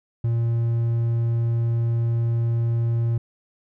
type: tone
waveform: triangle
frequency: 116.4 Hz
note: A#2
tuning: 2 cents flat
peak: -17 dBFS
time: 0.24-3.18 s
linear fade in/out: 5 ms
effects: none